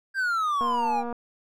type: exponential sweep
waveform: triangle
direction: down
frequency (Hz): 1606 to 780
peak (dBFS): -21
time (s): 0.14-1.04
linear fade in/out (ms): 50
type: click train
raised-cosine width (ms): 1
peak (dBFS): -21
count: 124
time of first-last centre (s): 0.61-1.127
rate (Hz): 238
effects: none

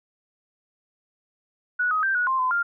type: tone with pitch steps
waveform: sine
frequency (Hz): 1468 / 1261 / 1569 / 1461 / 1051 / 1021 / 1399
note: F#6 / D#6 / G6 / F#6 / C6 / C6 / F6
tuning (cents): -14 / +23 / +1 / -22 / +7 / -43 / +3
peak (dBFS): -20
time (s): 1.79-2.63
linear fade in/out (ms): 10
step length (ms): 120
effects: none

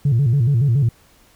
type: tone with vibrato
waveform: sine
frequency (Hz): 128.5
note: C3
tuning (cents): -31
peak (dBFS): -11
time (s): 0.05-0.89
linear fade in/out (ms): 5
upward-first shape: square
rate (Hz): 7.1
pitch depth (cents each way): 180
effects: tanh soft clip ceiling -10 dBFS + pink hiss -53 dBFS RMS until 1.35 s

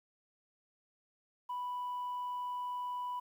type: tone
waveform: sine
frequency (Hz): 987.8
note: B5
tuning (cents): 0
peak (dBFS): -34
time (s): 1.49-3.2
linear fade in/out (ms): 10
effects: tanh soft clip ceiling -34 dBFS + 11-bit

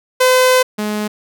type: tone pair in turn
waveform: sawtooth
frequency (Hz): 510 / 210.9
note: C5 / G#3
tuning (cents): -44 / +27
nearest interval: octave + minor third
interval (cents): 1529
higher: first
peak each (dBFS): -5 / -14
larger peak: first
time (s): 0.2-0.63 / 0.78-1.08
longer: first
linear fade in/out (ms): 10
effects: none

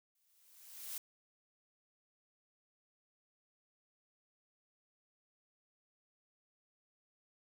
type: noise with exponential growth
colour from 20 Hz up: blue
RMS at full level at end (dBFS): -41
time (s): 0.15-0.98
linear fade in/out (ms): 2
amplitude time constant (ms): 180
effects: none

